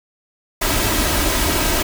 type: noise with comb filter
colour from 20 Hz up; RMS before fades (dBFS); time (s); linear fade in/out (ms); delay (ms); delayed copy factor
pink; -18; 0.61-1.83; 10; 3.1; +0.5
effects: none